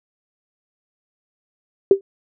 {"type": "tone with exponential decay", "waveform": "sine", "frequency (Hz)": 392, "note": "G4", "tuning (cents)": 0, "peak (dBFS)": -3, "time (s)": [1.91, 2.01], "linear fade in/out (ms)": 2, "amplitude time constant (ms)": 20, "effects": []}